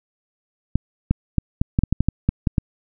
clicks, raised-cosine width 5 ms, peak -4 dBFS, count 12, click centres 0.756 / 1.11 / 1.383 / 1.615 / 1.789 / 1.836 / 1.926 / 2.006 / 2.086 / 2.29 / 2.472 / 2.582 s, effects none

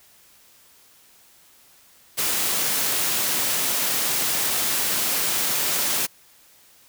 white high-pass noise, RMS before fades -23 dBFS, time 2.17-6.07 s, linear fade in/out 20 ms, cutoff 120 Hz, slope 12 dB/octave, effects white hiss -54 dBFS RMS until 6.88 s

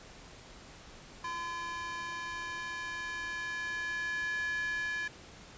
square tone with high-pass filter sweep, 340.8 Hz, F4, 42 cents flat, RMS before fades -37 dBFS, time 1.24-5.08 s, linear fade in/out 5 ms, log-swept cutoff 1200 to 1800 Hz, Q 6.6, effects pink hiss -52 dBFS RMS until 5.57 s + resampled to 16000 Hz

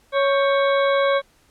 harmonic tone with a mistuned harmonic, 554.4 Hz, C#5, in tune, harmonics 1 / 2 / 3 / 4 / 6 / 7, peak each -17 / -23 / -27 / -29 / -33 / -34 dBFS, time 0.12-1.22 s, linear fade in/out 50 ms, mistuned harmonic 3, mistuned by -89 cents, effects pink hiss -58 dBFS RMS until 1.5 s + low-pass 12000 Hz 12 dB/octave

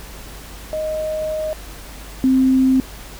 sine tone pair in turn, 622.3 / 261.6 Hz, D#5 / C4, 0 / 0 cents, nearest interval octave + minor third, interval 1500 cents, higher first, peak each -20 / -11 dBFS, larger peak second, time 0.73-1.53 / 2.24-2.8 s, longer first, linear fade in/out 0 ms, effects added 50 Hz sine -36 dBFS peak until 3.19 s + pink hiss -38 dBFS RMS until 3.19 s

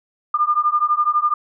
sine beating tone pair, 1200 / 1212 Hz, D6 / D#6, +37 / -46 cents, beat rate 12 Hz, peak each -18 dBFS, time 0.34-1.34 s, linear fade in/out 5 ms, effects none

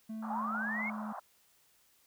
triangle tone with pitch glide, 220 to 214.1 Hz, A3 to A3, 0 to -47 cents, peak -36 dBFS, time 0.09-1.13 s, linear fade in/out 10 ms, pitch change -47 cents, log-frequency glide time 0.24-0.94 s
white band-pass noise, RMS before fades -44 dBFS, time 0.22-1.2 s, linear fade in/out 10 ms, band 640 to 1300 Hz, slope 48 dB/octave
sine linear sweep, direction up, 784 to 2217 Hz, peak -34 dBFS, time 0.3-0.9 s, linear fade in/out 5 ms
effects white hiss -68 dBFS RMS until 2.06 s

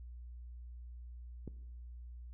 click, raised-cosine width 3 ms, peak -30 dBFS, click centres 1.477 s, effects noise-tail reverb RT60 1.0 s tail -18 dB re dry + added 60 Hz sine -46 dBFS peak until 2.33 s

